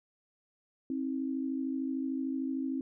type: tone pair together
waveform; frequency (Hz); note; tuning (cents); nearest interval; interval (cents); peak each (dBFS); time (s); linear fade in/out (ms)
sine; 265.9 / 319.2; C4 / D#4; +28 / +44; minor third; 316; -32 / -37; 0.9-2.81; 2
effects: none